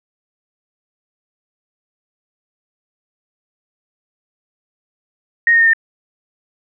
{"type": "tone with pitch steps", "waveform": "sine", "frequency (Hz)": [1864.7, 1846.5, 1828.4, 1810.6], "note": ["A#6", "A#6", "A#6", "A6"], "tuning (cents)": [0, -17, -34, 49], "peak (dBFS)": -8, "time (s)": [5.47, 5.734], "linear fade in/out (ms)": 2, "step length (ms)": 66, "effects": []}